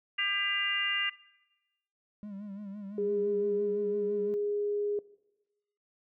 harmonic tone, 400 Hz, G4, 35 cents sharp, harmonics 3 / 4 / 5 / 6 / 7, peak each -41 / -38 / -31 / -41 / -30 dBFS, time 0.18-1.1 s, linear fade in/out 10 ms
triangle tone with vibrato, 202.2 Hz, G#3, 46 cents flat, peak -37 dBFS, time 2.23-4.34 s, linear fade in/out 0 ms, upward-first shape sine, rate 5.9 Hz, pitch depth 74 cents each way
sine tone with pitch glide, 408.9 to 412.2 Hz, G#4 to G#4, -27 to -13 cents, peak -28 dBFS, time 2.98-4.99 s, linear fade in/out 2 ms, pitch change +14 cents, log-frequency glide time 3.49-3.73 s
effects noise-tail reverb RT60 1.0 s tail -20 dB re dry

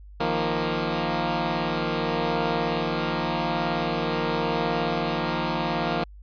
10% pulse chord, Eb suspended second, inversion none, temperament equal, 155.56 / 174.61 / 233.1 Hz, Eb3 / F3 / Bb3, 0 / 0 / 0 cents, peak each -20 dBFS, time 0.2-6.04 s, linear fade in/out 5 ms, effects added 50 Hz sine -42 dBFS peak until 6.22 s + resampled to 11025 Hz

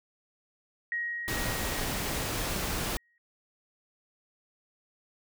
sine tone with exponential decay, 1889 Hz, A#6, 22 cents sharp, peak -28 dBFS, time 0.92-3.18 s, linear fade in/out 1 ms, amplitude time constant 490 ms
pink noise, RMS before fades -32 dBFS, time 1.28-2.97 s, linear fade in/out 0 ms
effects none

